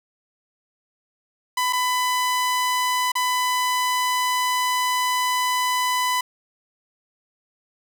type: tone with dropouts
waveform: sawtooth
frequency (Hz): 1000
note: B5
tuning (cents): +21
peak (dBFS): -16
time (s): 1.57-6.21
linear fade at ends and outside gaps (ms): 5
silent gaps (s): 1.727-1.731 / 3.119-3.153
effects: none